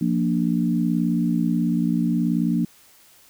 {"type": "chord", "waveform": "sine", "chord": "Bb major", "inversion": "second", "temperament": "equal", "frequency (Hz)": [174.61, 233.1, 293.7], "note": ["F3", "Bb3", "D4"], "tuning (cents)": [0, 0, 0], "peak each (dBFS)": [-22, -22, -25], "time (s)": [0.01, 2.65], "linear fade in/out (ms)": 5, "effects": ["white hiss -53 dBFS RMS until 3.29 s"]}